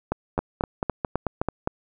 two click trains, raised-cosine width 1 ms, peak -9 / -10 dBFS, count 7 / 6, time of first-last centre 0.12-1.674 / 0.39-1.486 s, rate 3.86 / 4.56 Hz, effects none

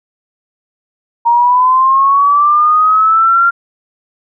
sine linear sweep, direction up, 932.3 to 1391 Hz, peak -6 dBFS, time 1.25-3.51 s, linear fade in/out 20 ms, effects none

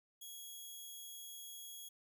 10% pulse tone, 3322 Hz, G#7, in tune, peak -40 dBFS, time 0.21-1.89 s, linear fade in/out 10 ms, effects none

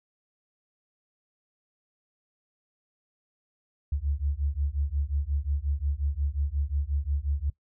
sine beating tone pair, 68.8 / 74.4 Hz, C#2 / D2, -12 / +23 cents, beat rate 5.6 Hz, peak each -29 dBFS, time 3.92-7.5 s, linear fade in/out 5 ms, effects noise-tail reverb RT60 0.1 s tail -19 dB re dry

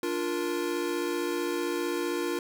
square chord, Bb major, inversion first, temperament equal with one note detuned, 293.7 / 349.2 / 468.3 Hz, D4 / F4 / Bb4, 0 / 0 / +8 cents, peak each -35 / -31 / -35 dBFS, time 0.03-2.39 s, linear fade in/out 2 ms, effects none

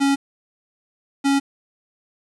square tone pair in turn, 277.2 / 277.2 Hz, C#4 / C#4, 0 / 0 cents, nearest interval unison, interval 0 cents, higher neither, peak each -16 dBFS, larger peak neither, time 0-0.16 / 1.24-1.4 s, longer neither, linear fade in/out 20 ms, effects resampled to 22050 Hz + 7-bit

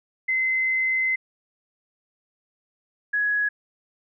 sine tone pair in turn, 2056 / 1674.7 Hz, C7 / G#6, -31 / +14 cents, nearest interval major third, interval 355 cents, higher first, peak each -20 dBFS, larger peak neither, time 0.28-1.16 / 3.13-3.49 s, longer first, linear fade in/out 10 ms, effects none

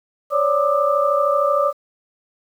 sine tone cluster, 546 / 579 / 1191 / 1285 Hz, C#5 / D5 / D6 / E6, -26 / -25 / +24 / -45 cents, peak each -22 / -18 / -19 / -27 dBFS, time 0.3-1.73 s, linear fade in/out 50 ms, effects 8-bit

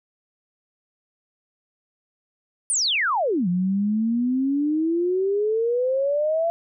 sine exponential two-way sweep, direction down then up, 9750 to 174 to 681 Hz, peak -19 dBFS, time 2.7-6.5 s, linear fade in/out 0 ms, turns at 3.48 s, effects none

